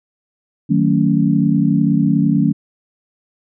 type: chord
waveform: sine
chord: D# half-diminished seventh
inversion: none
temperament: just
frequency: 155.56 / 186.68 / 224 / 280 Hz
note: D#3 / F#3 / A3 / C#4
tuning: 0 / +16 / +31 / +18 cents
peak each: -17 dBFS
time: 0.69-2.53 s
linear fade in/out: 20 ms
effects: none